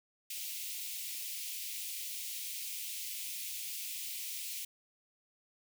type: high-pass noise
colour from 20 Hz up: white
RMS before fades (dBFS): -41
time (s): 0.3-4.65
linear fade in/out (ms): 5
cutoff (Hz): 2200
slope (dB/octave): 48
effects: none